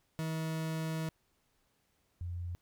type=tone pair in turn; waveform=40% pulse / sine; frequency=160 / 87.44 Hz; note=D#3 / F2; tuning=+49 / +3 cents; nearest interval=minor seventh; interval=1046 cents; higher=first; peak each=-33 / -36 dBFS; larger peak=first; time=0.19-1.09 / 2.21-2.55 s; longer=first; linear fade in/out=0 ms; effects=pink hiss -75 dBFS RMS until 2.61 s